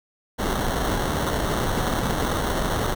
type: noise with sample-and-hold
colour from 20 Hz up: pink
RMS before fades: -24 dBFS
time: 0.38-2.95 s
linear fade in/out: 20 ms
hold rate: 2450 Hz
effects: none